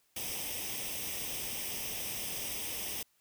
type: noise with comb filter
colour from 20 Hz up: white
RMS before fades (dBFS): -38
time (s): 0.16-3.03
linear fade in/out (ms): 5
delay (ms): 0.35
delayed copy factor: +0.7
effects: white hiss -72 dBFS RMS until 3.2 s